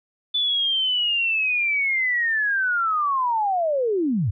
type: linear sweep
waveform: sine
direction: down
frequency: 3500 to 82.6 Hz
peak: -19 dBFS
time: 0.34-4.31 s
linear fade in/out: 10 ms
effects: none